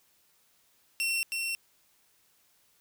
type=tone with echo; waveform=sawtooth; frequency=2715 Hz; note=F7; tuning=50 cents flat; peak=-24 dBFS; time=1-1.23 s; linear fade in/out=0 ms; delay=320 ms; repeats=1; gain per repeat=-3 dB; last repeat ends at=1.55 s; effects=white hiss -67 dBFS RMS until 2.8 s